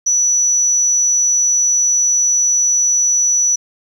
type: tone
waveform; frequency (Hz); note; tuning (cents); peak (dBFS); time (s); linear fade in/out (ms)
sine; 5920; F#8; 0; -10; 0.06-3.56; 10
effects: tanh soft clip ceiling -7 dBFS + 8-bit

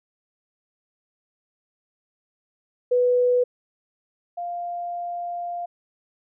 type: tone pair in turn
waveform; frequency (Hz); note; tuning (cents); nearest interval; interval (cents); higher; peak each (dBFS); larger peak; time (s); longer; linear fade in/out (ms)
sine; 493.9 / 698.5; B4 / F5; 0 / 0; tritone; 600; second; -16 / -27; first; 2.91-3.44 / 4.37-5.66; second; 10
effects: none

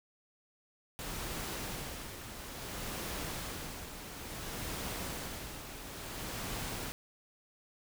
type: noise with tremolo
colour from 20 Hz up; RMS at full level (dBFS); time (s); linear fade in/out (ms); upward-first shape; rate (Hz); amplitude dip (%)
pink; -39; 0.99-6.92; 0; sine; 0.58; 55
effects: none

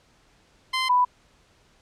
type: tone pair in turn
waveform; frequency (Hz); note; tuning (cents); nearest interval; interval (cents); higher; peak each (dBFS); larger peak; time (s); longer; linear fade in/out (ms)
15% pulse / sine; 1037 / 991.2; C6 / B5; -16 / +6; minor second; 78; first; -16; neither; 0.73-0.89 / 0.89-1.05; neither; 10
effects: pink hiss -60 dBFS RMS until 1.81 s + low-pass 7000 Hz 12 dB/octave

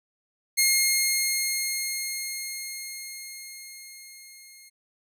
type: tone with level ramp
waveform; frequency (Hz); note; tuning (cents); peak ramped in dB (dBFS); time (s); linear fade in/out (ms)
10% pulse; 2140; C7; +38; -9 to -39; 0.57-4.7; 20
effects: none

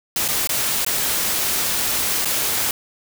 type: noise with dropouts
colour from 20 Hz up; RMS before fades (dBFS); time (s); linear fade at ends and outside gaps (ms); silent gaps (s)
white; -21; 0.16-2.71; 2; 0.28-0.285 / 0.473-0.492 / 0.848-0.864 / 2.249-2.255
effects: none

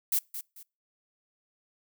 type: noise with echo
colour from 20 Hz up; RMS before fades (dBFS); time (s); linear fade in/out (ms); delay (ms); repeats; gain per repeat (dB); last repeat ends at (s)
violet; -26; 0.12-0.19; 5; 220; 2; -11; 0.63
effects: noise-tail reverb RT60 0.3 s tail -26 dB re dry

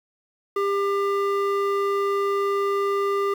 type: tone with band-pass filter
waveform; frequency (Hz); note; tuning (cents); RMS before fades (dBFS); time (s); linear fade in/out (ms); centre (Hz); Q
square; 398.9; G4; +30; -23; 0.56-3.34; 5; 820; 2.8
effects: 8-bit

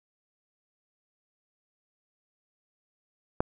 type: click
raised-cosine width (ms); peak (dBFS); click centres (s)
1; -10; 3.405
effects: none

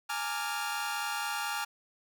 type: chord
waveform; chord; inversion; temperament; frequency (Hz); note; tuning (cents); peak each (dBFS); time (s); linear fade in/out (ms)
sawtooth; Bb dominant seventh; third; equal with one note detuned; 830.6 / 914.7 / 1174.7 / 1396.9; Ab5 / Bb5 / D6 / F6; 0 / -33 / 0 / 0; -33 / -36 / -37 / -32; 0.09-1.65; 10
effects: none

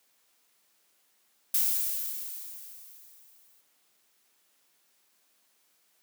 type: noise with exponential decay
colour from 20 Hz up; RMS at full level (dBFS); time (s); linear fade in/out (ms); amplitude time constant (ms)
violet; -24; 1.54-3.61; 5; 450
effects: white hiss -69 dBFS RMS until 6.02 s + high-pass 200 Hz 12 dB/octave

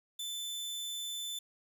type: tone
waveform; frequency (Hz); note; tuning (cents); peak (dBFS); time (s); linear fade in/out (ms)
sawtooth; 3520; A7; 0; -34; 0.19-1.39; 5
effects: 10-bit

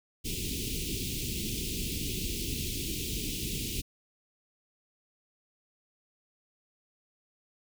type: band-stop noise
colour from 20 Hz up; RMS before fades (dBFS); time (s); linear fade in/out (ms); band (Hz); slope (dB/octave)
pink; -34; 0.24-3.82; 20; 410 to 2500; 48
effects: none

